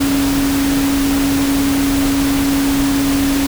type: tone in noise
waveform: sine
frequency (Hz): 277.2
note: C#4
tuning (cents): 0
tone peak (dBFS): -13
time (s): 0-3.47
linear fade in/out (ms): 10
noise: pink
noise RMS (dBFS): -21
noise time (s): 0-3.47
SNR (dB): +5
effects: none

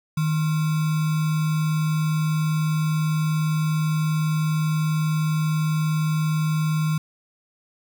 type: tone with sample-and-hold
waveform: sine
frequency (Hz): 156.2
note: D#3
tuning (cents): +7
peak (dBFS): -19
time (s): 0.17-6.98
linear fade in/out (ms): 5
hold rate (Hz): 1225
effects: none

